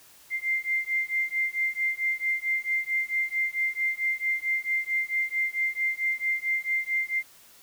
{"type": "beating tone pair", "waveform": "sine", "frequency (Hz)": [2093, 2097.5], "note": ["C7", "C7"], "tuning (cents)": [0, 4], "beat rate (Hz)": 4.5, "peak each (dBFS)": -28, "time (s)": [0.3, 7.23], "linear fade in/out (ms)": 50, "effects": ["white hiss -54 dBFS RMS until 7.62 s"]}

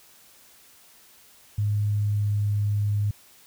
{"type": "tone with pitch glide", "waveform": "sine", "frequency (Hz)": [103.83, 103.23], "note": ["G#2", "G#2"], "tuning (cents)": [0, -10], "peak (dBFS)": -21, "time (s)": [1.58, 3.11], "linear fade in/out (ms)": 5, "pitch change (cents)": -10, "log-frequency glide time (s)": [1.87, 2.42], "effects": ["white hiss -54 dBFS RMS until 3.46 s"]}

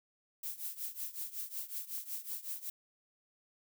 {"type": "noise with tremolo", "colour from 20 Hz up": "violet", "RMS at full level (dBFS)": -38, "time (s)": [0.43, 2.7], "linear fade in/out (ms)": 5, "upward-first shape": "triangle", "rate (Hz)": 5.4, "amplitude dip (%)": 90, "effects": []}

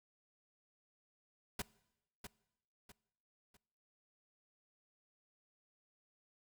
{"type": "noise with echo", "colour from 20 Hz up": "pink", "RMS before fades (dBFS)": -39, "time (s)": [1.59, 1.62], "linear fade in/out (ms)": 5, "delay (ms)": 650, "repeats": 3, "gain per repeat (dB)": -9, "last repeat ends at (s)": 3.57, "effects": ["noise-tail reverb RT60 0.9 s tail -22 dB re dry"]}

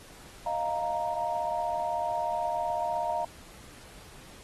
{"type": "chord", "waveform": "sine", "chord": "Eb suspended second", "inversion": "none", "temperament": "equal", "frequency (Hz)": [622.3, 698.5, 932.3], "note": ["Eb5", "F5", "Bb5"], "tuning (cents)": [0, 0, 0], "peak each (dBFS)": [-34, -31, -31], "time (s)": [0.46, 3.25], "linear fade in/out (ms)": 5, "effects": ["pink hiss -51 dBFS RMS until 4.43 s", "AAC 32 kbps"]}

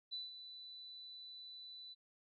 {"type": "tone with ADSR envelope", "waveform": "sine", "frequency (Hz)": 3984, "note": "B7", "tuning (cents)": 14, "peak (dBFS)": -40, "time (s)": [0.11, 1.95], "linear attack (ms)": 24, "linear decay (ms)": 170, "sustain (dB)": -10, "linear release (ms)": 27, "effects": ["AAC 64 kbps"]}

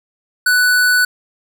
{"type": "tone", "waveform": "square", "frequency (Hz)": 1487, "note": "F#6", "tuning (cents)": 8, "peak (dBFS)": -11, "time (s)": [0.46, 1.05], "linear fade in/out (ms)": 5, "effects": []}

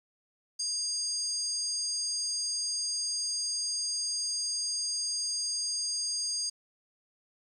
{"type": "tone cluster", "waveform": "sine", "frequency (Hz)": [4809, 6470, 8570], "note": ["D8", "G#8", "C9"], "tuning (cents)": [40, -46, 40], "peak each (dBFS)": [-32, -35, -38], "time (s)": [0.59, 6.5], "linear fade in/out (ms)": 10, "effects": ["10-bit"]}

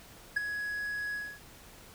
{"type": "tone with ADSR envelope", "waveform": "triangle", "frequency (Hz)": 1674, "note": "G#6", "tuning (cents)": 13, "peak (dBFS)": -21, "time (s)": [0.36, 1.4], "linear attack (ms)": 10, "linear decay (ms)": 13, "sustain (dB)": -10, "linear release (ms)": 260, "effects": ["pink hiss -53 dBFS RMS until 1.94 s"]}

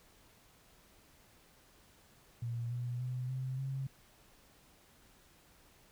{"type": "tone with pitch steps", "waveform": "sine", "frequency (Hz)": [118, 121.95, 126.03, 130.25, 134.61], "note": ["A#2", "B2", "B2", "C3", "C3"], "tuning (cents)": [22, -21, 36, -7, 50], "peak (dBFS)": -35, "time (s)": [2.42, 3.87], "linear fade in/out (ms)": 5, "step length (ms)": 290, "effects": ["pink hiss -64 dBFS RMS until 5.91 s"]}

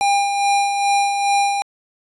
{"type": "tone with tremolo", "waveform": "square", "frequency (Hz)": 803, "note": "G5", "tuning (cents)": 41, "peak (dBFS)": -14, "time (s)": [0.01, 1.62], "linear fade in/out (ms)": 0, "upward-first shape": "sine", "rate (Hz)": 2.4, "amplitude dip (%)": 45, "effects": ["resampled to 24000 Hz"]}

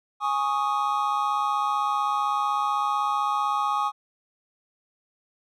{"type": "chord", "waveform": "triangle", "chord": "Ab suspended fourth", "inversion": "none", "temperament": "equal", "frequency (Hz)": [830.6, 1108.7, 1244.5], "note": ["Ab5", "Db6", "Eb6"], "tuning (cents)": [0, 0, 0], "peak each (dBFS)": -25, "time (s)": [0.2, 3.92], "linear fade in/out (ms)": 50, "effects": []}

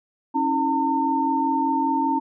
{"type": "tone cluster", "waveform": "sine", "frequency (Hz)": [274, 319.1, 907], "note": ["C#4", "D#4", "A#5"], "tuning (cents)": [-20, 44, -48], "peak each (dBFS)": [-24, -27, -21], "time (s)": [0.34, 2.2], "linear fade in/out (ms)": 20, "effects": []}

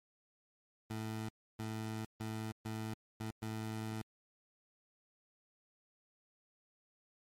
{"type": "tone bursts at uneven times", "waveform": "20% pulse", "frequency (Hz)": 110, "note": "A2", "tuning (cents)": 0, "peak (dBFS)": -34, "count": 6, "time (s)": [[0.9, 1.29], [1.59, 2.05], [2.2, 2.52], [2.65, 2.94], [3.2, 3.31], [3.42, 4.02]], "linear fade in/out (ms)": 5, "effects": ["MP3 64 kbps"]}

